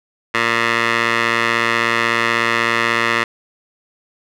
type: tone with band-pass filter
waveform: 15% pulse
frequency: 116.3 Hz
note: A#2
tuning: 4 cents flat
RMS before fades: -17 dBFS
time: 0.34-3.24 s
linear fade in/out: 5 ms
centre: 1900 Hz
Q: 1.7
effects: none